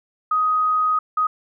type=tone bursts at uneven times; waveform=sine; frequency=1253 Hz; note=D#6; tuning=12 cents sharp; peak=-16 dBFS; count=2; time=0.31-0.99 / 1.17-1.27 s; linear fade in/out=5 ms; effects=none